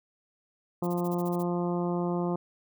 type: harmonic tone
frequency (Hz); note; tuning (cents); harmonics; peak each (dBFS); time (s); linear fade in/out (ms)
175.2; F3; +6; 1 / 2 / 3 / 4 / 5 / 6 / 7; -29 / -31 / -37 / -38 / -40 / -41 / -46; 0.82-2.36; 5
type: noise bursts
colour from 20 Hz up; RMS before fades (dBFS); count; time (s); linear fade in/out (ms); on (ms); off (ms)
violet; -44; 9; 0.83-1.43; 10; 40; 30
effects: none